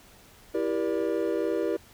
triangle chord, E half-diminished seventh, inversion none, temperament equal with one note detuned, 329.6 / 392 / 476.2 / 587.3 Hz, E4 / G4 / Bb4 / D5, 0 / 0 / +37 / 0 cents, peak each -28 / -28 / -28 / -31 dBFS, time 0.54-1.77 s, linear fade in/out 10 ms, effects pink hiss -54 dBFS RMS until 1.93 s

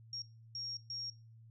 sine tone bursts at uneven times, 5570 Hz, F8, 5 cents flat, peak -39 dBFS, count 3, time 0.13-0.22 / 0.55-0.77 / 0.9-1.1 s, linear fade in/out 2 ms, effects noise-tail reverb RT60 0.4 s tail -25 dB re dry + added 113 Hz sine -55 dBFS peak until 1.5 s

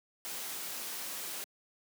white noise, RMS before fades -40 dBFS, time 0.25-1.44 s, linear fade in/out 0 ms, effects high-pass 200 Hz 12 dB/octave

